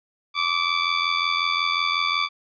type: tone with amplitude modulation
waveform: 15% pulse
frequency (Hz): 1160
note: D6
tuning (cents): -22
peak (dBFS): -11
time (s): 0.34-2.29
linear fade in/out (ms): 50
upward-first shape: sine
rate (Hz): 85.5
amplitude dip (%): 65
effects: resampled to 11025 Hz